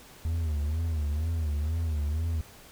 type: tone with vibrato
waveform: triangle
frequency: 78 Hz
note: D#2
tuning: 5 cents sharp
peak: -24 dBFS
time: 0.25-2.41 s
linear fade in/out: 0 ms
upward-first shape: sine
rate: 2.1 Hz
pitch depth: 120 cents each way
effects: pink hiss -51 dBFS RMS until 2.71 s